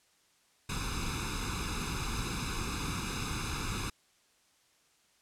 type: noise with comb filter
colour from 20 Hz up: pink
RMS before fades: -35 dBFS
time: 0.69-3.9 s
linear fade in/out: 5 ms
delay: 0.79 ms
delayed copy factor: +0.95
effects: white hiss -68 dBFS RMS until 5.21 s + low-pass 9000 Hz 12 dB/octave